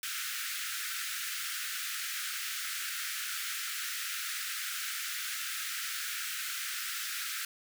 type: high-pass noise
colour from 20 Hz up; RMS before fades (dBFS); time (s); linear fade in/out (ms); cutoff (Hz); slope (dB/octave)
pink; -37; 0.03-7.45; 2; 1300; 96
effects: none